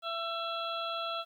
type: harmonic tone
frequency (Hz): 669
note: E5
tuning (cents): +25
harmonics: 1 / 2 / 4 / 5 / 6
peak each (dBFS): -38 / -36 / -45 / -40 / -45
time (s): 0.02-1.25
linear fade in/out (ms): 50
effects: 11-bit